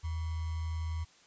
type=tone with sample-and-hold; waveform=sine; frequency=81 Hz; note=E2; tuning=30 cents flat; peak=-32 dBFS; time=0.03-1.05 s; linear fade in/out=20 ms; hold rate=1050 Hz; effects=white hiss -61 dBFS RMS until 1.26 s + resampled to 16000 Hz